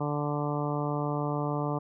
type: harmonic tone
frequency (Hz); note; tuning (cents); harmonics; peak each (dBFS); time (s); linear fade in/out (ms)
146.8; D3; 0; 1 / 2 / 3 / 4 / 5 / 6 / 7 / 8; -31 / -34 / -36 / -37 / -38 / -39 / -39 / -40; 0-1.79; 10
effects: none